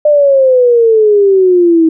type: exponential sweep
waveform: sine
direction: down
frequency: 604 to 318.7 Hz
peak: -4 dBFS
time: 0.05-1.89 s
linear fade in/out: 5 ms
effects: none